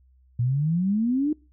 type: exponential sweep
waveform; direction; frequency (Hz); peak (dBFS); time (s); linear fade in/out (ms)
sine; up; 116.54 to 311.1; -20; 0.39-1.33; 5
effects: noise-tail reverb RT60 0.3 s tail -24 dB re dry + added 64 Hz sine -55 dBFS peak until 1.52 s